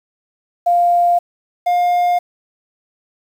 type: tone pair in turn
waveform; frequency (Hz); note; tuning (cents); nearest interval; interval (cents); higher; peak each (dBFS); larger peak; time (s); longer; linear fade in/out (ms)
sine / triangle; 698.5 / 708.3; F5 / F5; 0 / +24; unison; 24; second; -10; neither; 0.66-1.19 / 1.66-2.19; neither; 10
effects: 7-bit